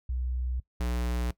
sine / square tone pair in turn, 62.4 / 60.38 Hz, B1 / B1, +19 / -38 cents, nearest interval minor second, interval 57 cents, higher first, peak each -28 dBFS, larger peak neither, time 0.09-0.6 / 0.8-1.31 s, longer neither, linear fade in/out 5 ms, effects noise-tail reverb RT60 0.1 s tail -19 dB re dry

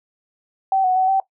sine tone with pitch steps, 770 / 740 / 752 / 772 Hz, G5 / F#5 / F#5 / G5, -31 / 0 / +28 / -27 cents, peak -14 dBFS, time 0.72-1.2 s, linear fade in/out 2 ms, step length 120 ms, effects noise-tail reverb RT60 0.1 s tail -18 dB re dry

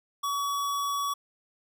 square tone, 1132 Hz, C#6, 36 cents sharp, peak -28 dBFS, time 0.23-1.14 s, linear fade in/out 10 ms, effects none

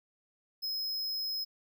square tone, 5120 Hz, D#8, 49 cents sharp, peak -33 dBFS, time 0.62-1.45 s, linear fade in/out 20 ms, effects none

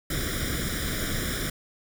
pink noise with comb filter, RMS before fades -29 dBFS, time 0.1-1.5 s, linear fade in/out 5 ms, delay 0.56 ms, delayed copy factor +1, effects none

